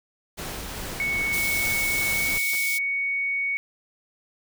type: noise with tremolo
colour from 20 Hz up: pink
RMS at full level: -33 dBFS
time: 0.37-2.39 s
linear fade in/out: 20 ms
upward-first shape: triangle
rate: 2.5 Hz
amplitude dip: 25%
type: tone with pitch glide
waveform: sine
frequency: 2217 to 2230 Hz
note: C#7 to C#7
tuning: 0 to +10 cents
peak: -23 dBFS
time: 1-3.57 s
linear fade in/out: 0 ms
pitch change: +10 cents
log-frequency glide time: 2.14-2.22 s
type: high-pass noise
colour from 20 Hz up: white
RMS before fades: -30 dBFS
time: 1.32-2.79 s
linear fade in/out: 20 ms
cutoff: 3400 Hz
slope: 24 dB/octave
type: clicks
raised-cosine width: 0.5 ms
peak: -26 dBFS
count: 2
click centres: 2.535 / 2.549 s
effects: none